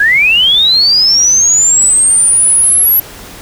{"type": "linear sweep", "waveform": "sine", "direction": "up", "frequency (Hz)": [1600, 11770], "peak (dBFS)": -5, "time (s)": [0, 3], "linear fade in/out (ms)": 5, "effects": ["pink hiss -31 dBFS RMS until 3.41 s"]}